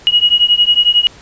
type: beating tone pair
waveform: sine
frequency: 2893 / 2904 Hz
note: F#7 / F#7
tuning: -40 / -33 cents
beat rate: 11 Hz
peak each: -11 dBFS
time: 0.07-1.07 s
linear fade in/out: 0 ms
effects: pink hiss -40 dBFS RMS until 1.21 s + resampled to 16000 Hz